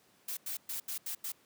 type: noise bursts at uneven times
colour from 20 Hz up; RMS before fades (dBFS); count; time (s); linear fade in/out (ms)
blue; -38; 6; 0.28-0.37 / 0.46-0.57 / 0.69-0.8 / 0.88-0.98 / 1.06-1.15 / 1.24-1.32; 5
effects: pink hiss -66 dBFS RMS until 1.45 s + high-pass 150 Hz 12 dB/octave